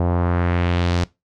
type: tone with low-pass filter sweep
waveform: sawtooth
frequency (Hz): 87.5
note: F2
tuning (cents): +4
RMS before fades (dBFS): -19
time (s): 0-1.04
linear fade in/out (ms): 0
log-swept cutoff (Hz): 740 to 5700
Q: 1.4
effects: noise-tail reverb RT60 0.2 s tail -20 dB re dry